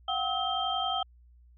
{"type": "tone cluster", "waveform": "sine", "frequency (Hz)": [710, 761, 1285, 3165], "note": ["F5", "F#5", "E6", "G7"], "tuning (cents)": [28, 48, -45, 16], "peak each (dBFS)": [-35, -32, -34, -32], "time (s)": [0.08, 1.03], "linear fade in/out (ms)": 5, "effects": ["added 60 Hz sine -54 dBFS peak until 1.57 s"]}